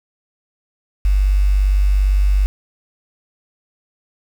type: tone with quantisation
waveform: sine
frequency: 48.76 Hz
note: G1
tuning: 8 cents flat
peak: -11 dBFS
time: 1.05-2.46 s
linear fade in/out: 0 ms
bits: 6
effects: none